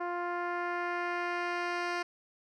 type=tone with low-pass filter sweep; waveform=10% pulse; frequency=350.4 Hz; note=F4; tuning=6 cents sharp; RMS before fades=-34 dBFS; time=0-2.03 s; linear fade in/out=10 ms; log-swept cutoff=1100 to 4400 Hz; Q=0.97; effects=none